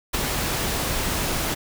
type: noise with ADSR envelope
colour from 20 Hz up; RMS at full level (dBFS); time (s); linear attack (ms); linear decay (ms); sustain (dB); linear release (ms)
pink; -21; 0.13-1.55; 16; 13; -4; 17
effects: none